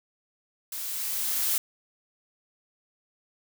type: noise with level ramp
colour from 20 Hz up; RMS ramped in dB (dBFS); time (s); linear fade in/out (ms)
blue; -35 to -25; 0.72-1.58; 2
effects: none